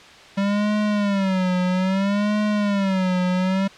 square tone with vibrato, 195.6 Hz, G3, 4 cents flat, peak -19 dBFS, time 0.37-3.68 s, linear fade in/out 10 ms, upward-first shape sine, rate 0.61 Hz, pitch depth 130 cents each way, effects white hiss -44 dBFS RMS until 3.77 s + low-pass 4000 Hz 12 dB/octave

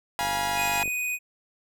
sawtooth chord, F diminished, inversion none, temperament equal with one note detuned, 698.5 / 830.6 / 967.4 Hz, F5 / Ab5 / Cb6, 0 / 0 / -36 cents, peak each -27 / -25 / -26 dBFS, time 0.19-0.83 s, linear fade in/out 0 ms
click train, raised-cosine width 2 ms, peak -26 dBFS, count 34, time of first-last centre 0.21-0.878 s, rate 49.4 Hz
square tone, 2489 Hz, D#7, in tune, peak -27 dBFS, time 0.55-1.19 s, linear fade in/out 50 ms
effects none

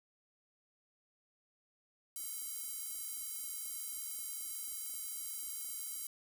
square tone with high-pass filter, 438.7 Hz, A4, 5 cents flat, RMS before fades -43 dBFS, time 2.16-6.07 s, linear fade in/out 2 ms, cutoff 10000 Hz, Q 0.96, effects none

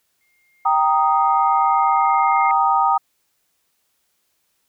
sine tone with exponential growth, 2122 Hz, C7, 24 cents sharp, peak -23 dBFS, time 0.21-2.51 s, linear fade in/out 1 ms, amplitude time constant 500 ms
sine chord, Eb major, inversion first, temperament equal, 784 / 932.3 / 1244.5 Hz, G5 / Bb5 / Eb6, 0 / 0 / 0 cents, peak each -18 dBFS, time 0.65-2.98 s, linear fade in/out 10 ms
effects white hiss -68 dBFS RMS until 4.68 s

